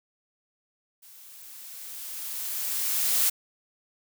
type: noise with level ramp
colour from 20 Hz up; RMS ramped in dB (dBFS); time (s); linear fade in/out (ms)
blue; -51 to -22; 1.02-3.3; 10
effects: none